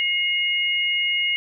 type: tone pair together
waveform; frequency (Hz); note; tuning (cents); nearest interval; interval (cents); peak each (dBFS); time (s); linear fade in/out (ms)
sine; 2149 / 2869; C7 / F7; +46 / +46; perfect fourth; 500; -22; 0-1.36; 0
effects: none